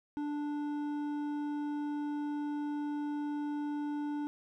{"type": "tone with hard clipping", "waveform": "sine", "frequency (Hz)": 293.7, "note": "D4", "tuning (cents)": 0, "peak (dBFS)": -35, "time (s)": [0.17, 4.27], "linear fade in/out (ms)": 0, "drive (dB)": 8, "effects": []}